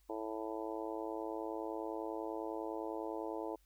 harmonic tone, 109.9 Hz, A2, 2 cents flat, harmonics 3 / 4 / 5 / 6 / 7 / 8 / 9, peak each -43 / -44 / -46 / -47 / -51 / -47 / -52 dBFS, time 0.09-3.56 s, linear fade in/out 10 ms, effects added 50 Hz sine -67 dBFS peak until 3.65 s + white hiss -75 dBFS RMS until 3.65 s

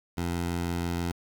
15% pulse tone, 86.3 Hz, F2, 20 cents flat, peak -22 dBFS, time 0.17-1.12 s, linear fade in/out 10 ms, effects 8-bit

